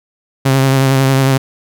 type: tone with vibrato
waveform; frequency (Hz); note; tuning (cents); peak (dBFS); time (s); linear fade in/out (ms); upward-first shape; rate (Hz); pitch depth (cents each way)
sawtooth; 134.2; C3; +44; -5; 0.45-1.38; 10; sine; 11; 28
effects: none